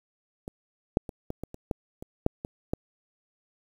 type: clicks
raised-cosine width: 2 ms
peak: -23 / -7 / -23 / -19 / -21 / -27 / -14 / -25 / -8 / -20 / -13 dBFS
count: 11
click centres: 0.479 / 0.971 / 1.092 / 1.304 / 1.436 / 1.544 / 1.712 / 2.025 / 2.264 / 2.449 / 2.735 s
effects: 8-bit